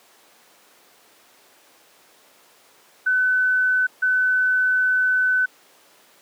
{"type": "tone bursts at uneven times", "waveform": "sine", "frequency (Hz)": 1508, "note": "F#6", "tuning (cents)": 32, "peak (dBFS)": -16, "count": 2, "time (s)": [[3.06, 3.87], [4.02, 5.46]], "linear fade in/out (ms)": 10, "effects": ["pink hiss -53 dBFS RMS until 6.21 s", "high-pass 400 Hz 12 dB/octave"]}